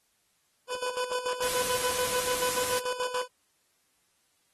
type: tone with tremolo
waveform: 25% pulse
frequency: 500 Hz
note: B4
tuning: 21 cents sharp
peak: -24 dBFS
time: 0.68-3.28 s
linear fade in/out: 50 ms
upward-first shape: square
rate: 6.9 Hz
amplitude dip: 65%
type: noise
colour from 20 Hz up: white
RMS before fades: -32 dBFS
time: 1.42-2.8 s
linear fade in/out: 10 ms
effects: white hiss -71 dBFS RMS until 4.53 s + AAC 32 kbps